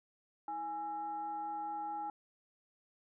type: tone with frequency modulation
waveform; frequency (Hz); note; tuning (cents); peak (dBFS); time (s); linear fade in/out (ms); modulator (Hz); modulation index
sine; 830.6; G#5; 0; -37; 0.48-2.1; 2; 509; 0.41
effects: none